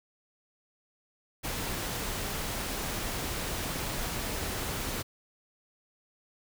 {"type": "noise", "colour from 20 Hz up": "pink", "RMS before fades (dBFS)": -34, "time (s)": [1.43, 5.03], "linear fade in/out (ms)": 20, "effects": []}